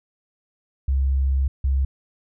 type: tone pair in turn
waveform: sine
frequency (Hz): 67.3 / 67.3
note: C2 / C2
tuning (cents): +49 / +49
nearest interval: unison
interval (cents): 0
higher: neither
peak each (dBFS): -17 / -17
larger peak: neither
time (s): 0.88-1.48 / 1.64-1.85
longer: first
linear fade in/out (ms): 5
effects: none